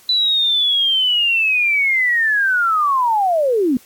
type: linear sweep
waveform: sine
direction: down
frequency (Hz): 3996 to 233.1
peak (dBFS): -13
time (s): 0.09-3.77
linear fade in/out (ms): 2
effects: white hiss -48 dBFS RMS until 3.85 s + AAC 64 kbps